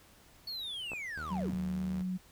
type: linear sweep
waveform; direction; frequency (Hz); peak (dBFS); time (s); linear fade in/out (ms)
triangle; down; 4447 to 57; -36; 0.47-1.55; 5
type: clicks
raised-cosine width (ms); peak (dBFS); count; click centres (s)
1; -29; 2; 0.918 / 0.934
type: tone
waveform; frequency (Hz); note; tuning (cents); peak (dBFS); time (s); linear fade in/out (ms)
sawtooth; 78.2; D#2; +9; -39; 1.17-2.02; 0
type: tone with vibrato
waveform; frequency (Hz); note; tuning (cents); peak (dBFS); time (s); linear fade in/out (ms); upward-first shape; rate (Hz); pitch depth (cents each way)
sine; 185.2; F#3; +2; -32; 1.3-2.18; 20; square; 2.2; 9
effects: pink hiss -60 dBFS RMS until 2.31 s